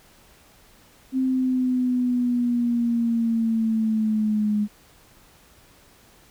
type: linear sweep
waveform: sine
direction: down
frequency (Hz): 262.3 to 207.7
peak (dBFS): -19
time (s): 1.12-4.68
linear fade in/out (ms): 50
effects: pink hiss -54 dBFS RMS until 6.3 s